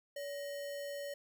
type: tone with sample-and-hold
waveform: sine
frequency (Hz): 569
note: C#5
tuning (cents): +45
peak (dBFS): -39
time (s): 0.16-1.14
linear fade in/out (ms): 5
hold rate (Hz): 2450
effects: none